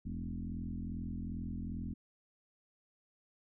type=tone with frequency modulation; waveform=sine; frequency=140 Hz; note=C#3; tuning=18 cents sharp; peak=-37 dBFS; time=0.05-1.94 s; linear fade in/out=10 ms; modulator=42.5 Hz; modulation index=2.9; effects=none